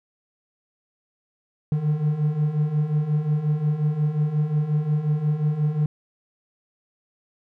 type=beating tone pair; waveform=triangle; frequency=146.9 / 152.5 Hz; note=D3 / D#3; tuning=+1 / -34 cents; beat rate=5.6 Hz; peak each=-24 / -19 dBFS; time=1.72-5.86 s; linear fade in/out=2 ms; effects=none